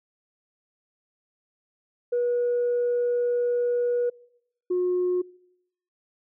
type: tone pair in turn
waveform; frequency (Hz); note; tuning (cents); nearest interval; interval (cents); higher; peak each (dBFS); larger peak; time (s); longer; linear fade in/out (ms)
sine; 484.2 / 360.7; B4 / F#4; -34 / -44; perfect fourth; 510; first; -20; neither; 2.12-4.1 / 4.7-5.22; first; 10
effects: noise-tail reverb RT60 0.8 s tail -25 dB re dry + tanh soft clip ceiling -18 dBFS